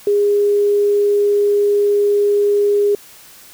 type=tone; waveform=sine; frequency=409.4 Hz; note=G#4; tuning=25 cents flat; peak=-11 dBFS; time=0.07-2.95 s; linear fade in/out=2 ms; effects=white hiss -42 dBFS RMS until 3.53 s